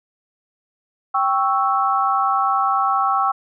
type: chord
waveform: sine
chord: C# diminished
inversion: second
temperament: equal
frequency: 784 / 1108.7 / 1318.5 Hz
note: G5 / C#6 / E6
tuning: 0 / 0 / 0 cents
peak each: -20 dBFS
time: 1.14-3.32 s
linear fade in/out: 10 ms
effects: none